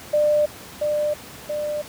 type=tone with echo; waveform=sine; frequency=597 Hz; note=D5; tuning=28 cents sharp; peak=-15 dBFS; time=0.13-0.46 s; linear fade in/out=10 ms; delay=680 ms; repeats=2; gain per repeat=-4 dB; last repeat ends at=1.82 s; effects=pink hiss -40 dBFS RMS until 1.88 s + high-pass 80 Hz 12 dB/octave